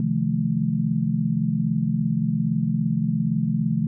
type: chord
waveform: sine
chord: F dominant seventh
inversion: second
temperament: just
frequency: 130.96 / 157.15 / 174.61 / 218.3 Hz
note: C3 / Eb3 / F3 / A3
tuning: +2 / +18 / 0 / -13 cents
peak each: -27 / -25 / -26 / -24 dBFS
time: 0-3.87 s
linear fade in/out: 2 ms
effects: none